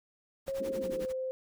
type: noise with tremolo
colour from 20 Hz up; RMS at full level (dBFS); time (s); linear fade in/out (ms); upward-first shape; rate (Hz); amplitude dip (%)
pink; -46; 0.46-1.13; 20; sine; 11; 95
type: tone with pitch glide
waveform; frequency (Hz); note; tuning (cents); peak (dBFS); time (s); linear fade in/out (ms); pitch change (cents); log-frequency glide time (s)
sine; 541 to 519.3; C#5 to C5; -42 to -13; -32; 0.48-1.31; 0; -71; 0.59-1.03
type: band-pass noise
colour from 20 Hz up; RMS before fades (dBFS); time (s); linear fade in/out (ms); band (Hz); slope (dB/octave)
pink; -41; 0.6-1.05; 0; 180 to 480; 96
effects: none